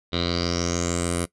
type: tone with low-pass filter sweep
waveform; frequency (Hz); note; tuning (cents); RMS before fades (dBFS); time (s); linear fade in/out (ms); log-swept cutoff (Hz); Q
10% pulse; 86.6; F2; -14; -25; 0.12-1.26; 20; 3700 to 10000; 7.4
effects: noise-tail reverb RT60 0.1 s tail -19 dB re dry